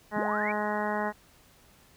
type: harmonic tone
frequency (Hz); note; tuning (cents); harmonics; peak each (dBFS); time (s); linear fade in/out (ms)
209.9; G#3; +19; 1 / 2 / 3 / 4 / 5 / 6 / 7 / 8 / 9; -34 / -36 / -34 / -33 / -36 / -43 / -39 / -41 / -38; 0.11-1.13; 50
type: linear sweep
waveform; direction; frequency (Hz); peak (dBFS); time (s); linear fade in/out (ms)
sine; up; 112 to 2409; -31; 0.16-0.52; 10
effects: pink hiss -59 dBFS RMS until 1.96 s